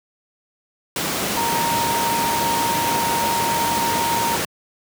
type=tone in noise; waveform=sine; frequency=930 Hz; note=A#5; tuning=4 cents flat; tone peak=-20 dBFS; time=1.37-4.36 s; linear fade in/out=2 ms; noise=pink; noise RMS=-22 dBFS; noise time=0.96-4.45 s; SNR=-1 dB; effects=high-pass 150 Hz 12 dB/octave